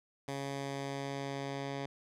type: tone with low-pass filter sweep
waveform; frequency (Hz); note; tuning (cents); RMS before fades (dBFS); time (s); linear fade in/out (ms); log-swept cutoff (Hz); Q
10% pulse; 138.59; C#3; 0; -39; 0.28-1.86; 2; 9400 to 4800; 0.81
effects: none